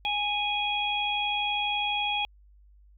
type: harmonic tone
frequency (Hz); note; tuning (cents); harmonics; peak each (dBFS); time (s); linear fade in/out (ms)
828; G#5; -5; 1 / 3 / 4; -30 / -30 / -30; 0.05-2.25; 0
effects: added 50 Hz sine -53 dBFS peak until 2.97 s